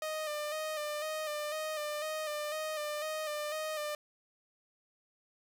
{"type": "tone with vibrato", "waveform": "sawtooth", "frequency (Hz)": 610, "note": "D#5", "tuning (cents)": -34, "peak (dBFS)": -31, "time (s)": [0.02, 3.95], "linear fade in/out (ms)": 2, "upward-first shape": "square", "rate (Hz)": 2, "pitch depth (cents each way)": 36, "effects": []}